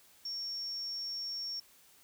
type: tone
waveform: sine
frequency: 5500 Hz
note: F8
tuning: 27 cents flat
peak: -36 dBFS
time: 0.25-1.6 s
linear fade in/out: 5 ms
effects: white hiss -62 dBFS RMS until 2.03 s